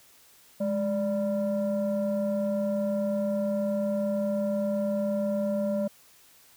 sine tone pair together, 207.2 / 587.3 Hz, G#3 / D5, -4 / 0 cents, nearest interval octave + tritone, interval 1804 cents, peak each -26 dBFS, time 0.6-5.88 s, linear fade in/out 10 ms, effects tanh soft clip ceiling -21 dBFS + white hiss -57 dBFS RMS until 6.56 s

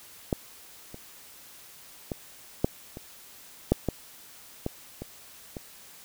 clicks, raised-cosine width 2 ms, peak -11 / -27 / -17 / -8 / -25 / -6 / -12 / -15 / -22 / -22 dBFS, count 10, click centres 0.328 / 0.944 / 2.118 / 2.645 / 2.971 / 3.72 / 3.887 / 4.664 / 5.02 / 5.568 s, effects white hiss -50 dBFS RMS until 6.04 s

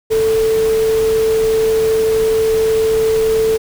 sine tone in noise, 442.9 Hz, A4, 11 cents sharp, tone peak -11 dBFS, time 0.1-3.58 s, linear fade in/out 20 ms, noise pink, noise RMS -27 dBFS, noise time 0.1-3.58 s, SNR +13 dB, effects none

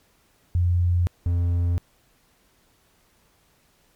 sine / triangle tone pair in turn, 87.9 / 86.84 Hz, F2 / F2, +12 / -9 cents, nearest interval unison, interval 21 cents, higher first, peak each -17 dBFS, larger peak neither, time 0.55-1.07 / 1.26-1.78 s, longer neither, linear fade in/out 0 ms, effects pink hiss -62 dBFS RMS until 3.95 s + MP3 96 kbps

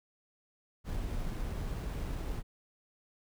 brown noise with sample-and-hold, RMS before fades -36 dBFS, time 0.84-2.43 s, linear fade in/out 50 ms, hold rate 11025 Hz, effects none

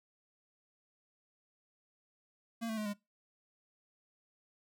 square tone with pitch steps, 229.2 / 220.9 / 212.9 / 205.1 Hz, A#3 / A3 / G#3 / G#3, -29 / +7 / +43 / -21 cents, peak -36 dBFS, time 2.61-2.938 s, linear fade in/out 20 ms, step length 82 ms, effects noise-tail reverb RT60 0.2 s tail -21 dB re dry

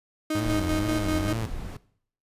35% pulse tone with tremolo, 311 Hz, D#4, 1 cent flat, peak -23 dBFS, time 0.3-1.33 s, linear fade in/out 5 ms, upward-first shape square, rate 5.1 Hz, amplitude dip 45%
sawtooth tone with vibrato, 100 Hz, G2, 35 cents sharp, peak -24 dBFS, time 0.35-1.46 s, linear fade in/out 0 ms, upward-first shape sine, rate 2.2 Hz, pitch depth 230 cents each way
brown noise, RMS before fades -34 dBFS, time 0.42-1.77 s, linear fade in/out 5 ms
effects noise-tail reverb RT60 0.6 s tail -19 dB re dry + resampled to 32000 Hz

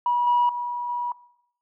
sine tone with level steps, 968 Hz, B5, 35 cents flat, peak -18 / -15 / -26 / -24 dBFS, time 0.06-1.12 s, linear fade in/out 2 ms, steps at 0.27 / 0.49 / 0.89 s, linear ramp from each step 2 ms, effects noise-tail reverb RT60 0.7 s tail -19 dB re dry + tanh soft clip ceiling -13 dBFS

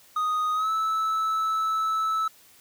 triangle tone with pitch glide, 1244.5 to 1307.9 Hz, D#6 to E6, 0 to -14 cents, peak -21 dBFS, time 0.16-2.28 s, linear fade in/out 5 ms, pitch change +86 cents, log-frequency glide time 0.54-0.7 s, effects white hiss -55 dBFS RMS until 2.6 s

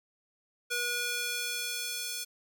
square tone with high-pass filter sweep, 483 Hz, B4, 39 cents flat, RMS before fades -34 dBFS, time 0.7-2.25 s, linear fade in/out 20 ms, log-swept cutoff 1300 to 4200 Hz, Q 0.78, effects none

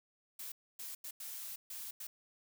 blue noise bursts at uneven times, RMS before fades -45 dBFS, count 6, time 0.39-0.52 / 0.79-0.95 / 1.04-1.11 / 1.2-1.56 / 1.7-1.91 / 2-2.07 s, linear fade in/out 5 ms, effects none

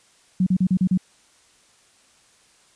sine tone bursts, 184.5 Hz, F#3, 5 cents flat, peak -15 dBFS, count 6, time 0.4-0.976 s, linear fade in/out 5 ms, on 66 ms, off 36 ms, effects white hiss -57 dBFS RMS until 2.75 s + resampled to 22050 Hz

